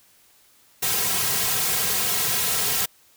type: noise with comb filter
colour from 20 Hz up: white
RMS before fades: -23 dBFS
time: 0.82-2.86 s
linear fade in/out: 10 ms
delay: 3.4 ms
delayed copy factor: -0.85
effects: white hiss -57 dBFS RMS until 3.16 s